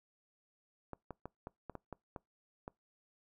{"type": "clicks", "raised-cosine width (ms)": 1, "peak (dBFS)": -29, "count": 9, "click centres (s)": [0.933, 1.107, 1.256, 1.471, 1.697, 1.753, 1.927, 2.162, 2.679], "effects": ["noise-tail reverb RT60 0.2 s tail -25 dB re dry"]}